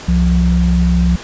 sine tone pair together, 65.94 / 174.61 Hz, C2 / F3, +14 / 0 cents, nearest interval octave + perfect fourth, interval 1686 cents, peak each -12 dBFS, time 0.08-1.16 s, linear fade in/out 5 ms, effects pink hiss -31 dBFS RMS until 1.23 s + resampled to 16000 Hz

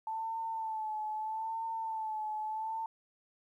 sine tone with vibrato, 880 Hz, A5, in tune, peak -34 dBFS, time 0.07-2.86 s, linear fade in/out 2 ms, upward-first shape sine, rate 0.78 Hz, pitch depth 45 cents each way, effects 12-bit

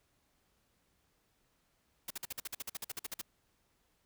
white noise bursts, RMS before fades -40 dBFS, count 16, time 2.08-3.215 s, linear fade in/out 5 ms, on 25 ms, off 49 ms, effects pink hiss -75 dBFS RMS until 4.05 s

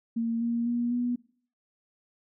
sine tone with pitch steps, 230 / 234.4 / 238.9 / 243.5 Hz, A#3 / A#3 / A#3 / B3, -23 / +10 / +43 / -24 cents, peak -25 dBFS, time 0.16-1.16 s, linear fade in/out 10 ms, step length 250 ms, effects noise-tail reverb RT60 0.5 s tail -21 dB re dry

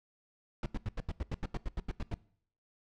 brown noise bursts, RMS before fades -34 dBFS, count 14, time 0.63-2.142 s, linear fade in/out 2 ms, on 30 ms, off 84 ms, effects noise-tail reverb RT60 0.6 s tail -21 dB re dry + low-pass 5000 Hz 12 dB/octave

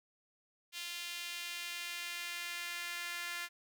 sawtooth tone with high-pass filter sweep, 347.2 Hz, F4, 10 cents flat, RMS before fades -42 dBFS, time 0.72-3.49 s, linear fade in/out 50 ms, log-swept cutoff 2900 to 1800 Hz, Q 1.7, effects none

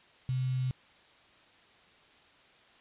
sine tone with quantisation, 128.7 Hz, C3, 28 cents flat, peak -28 dBFS, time 0.29-0.71 s, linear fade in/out 0 ms, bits 8, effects white hiss -60 dBFS RMS until 2.8 s + resampled to 8000 Hz

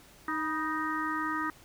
harmonic tone with a mistuned harmonic, 311.1 Hz, D#4, in tune, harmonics 1 / 3 / 4 / 5 / 6, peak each -35 / -38 / -33 / -39 / -37 dBFS, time 0.28-1.5 s, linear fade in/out 2 ms, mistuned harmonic 3, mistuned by +60 cents, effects pink hiss -56 dBFS RMS until 1.64 s

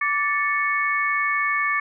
sine tone cluster, 1163 / 1764 / 2212 Hz, D6 / A6 / C#7, -17 / +4 / -4 cents, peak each -24 dBFS, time 0.01-1.8 s, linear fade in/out 5 ms, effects none

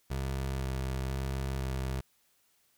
25% pulse tone with vibrato, 66.2 Hz, C2, 21 cents sharp, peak -28 dBFS, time 0.1-2.01 s, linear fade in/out 10 ms, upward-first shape square, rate 1 Hz, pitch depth 15 cents each way, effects white hiss -70 dBFS RMS until 2.77 s

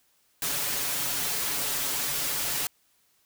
white noise with comb filter, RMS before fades -29 dBFS, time 0.42-2.67 s, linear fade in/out 2 ms, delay 7 ms, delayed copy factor +0.95, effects white hiss -67 dBFS RMS until 3.25 s

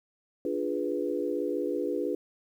sine chord, D diminished seventh, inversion none, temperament equal, 293.7 / 349.2 / 415.3 / 493.9 Hz, D4 / F4 / Ab4 / Cb5, 0 / 0 / 0 / 0 cents, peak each -33 dBFS, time 0.45-2.15 s, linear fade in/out 2 ms, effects 10-bit

